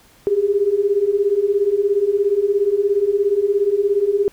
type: beating tone pair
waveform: sine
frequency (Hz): 392 / 409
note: G4 / G#4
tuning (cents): 0 / -26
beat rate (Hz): 17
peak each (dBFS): -19 / -16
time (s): 0.27-4.28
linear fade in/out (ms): 0
effects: pink hiss -51 dBFS RMS until 4.32 s